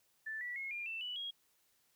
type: tone with pitch steps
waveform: sine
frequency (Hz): 1760 / 1952.8 / 2167 / 2404 / 2668 / 2960 / 3284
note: A6 / B6 / C#7 / D7 / E7 / F#7 / G#7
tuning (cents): 0 / -20 / -40 / +40 / +20 / 0 / -20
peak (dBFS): -39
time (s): 0.26-1.31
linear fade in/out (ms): 10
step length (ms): 150
effects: white hiss -74 dBFS RMS until 1.95 s